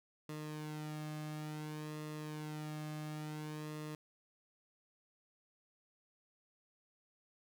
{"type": "tone with flanger", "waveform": "sawtooth", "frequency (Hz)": 152.7, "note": "D#3", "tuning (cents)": -32, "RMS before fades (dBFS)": -44, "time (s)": [0.29, 3.95], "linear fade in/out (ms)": 2, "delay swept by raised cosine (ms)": [1.3, 2.1], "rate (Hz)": 0.57, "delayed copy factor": -0.6, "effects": []}